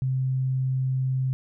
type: tone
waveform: sine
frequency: 130.81 Hz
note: C3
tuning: in tune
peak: -22 dBFS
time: 0.02-1.33 s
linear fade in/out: 0 ms
effects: none